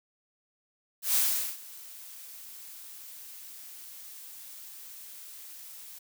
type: noise with ADSR envelope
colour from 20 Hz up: blue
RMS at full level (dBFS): -24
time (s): 1.02-5.99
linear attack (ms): 130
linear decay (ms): 420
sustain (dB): -22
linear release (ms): 10
effects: none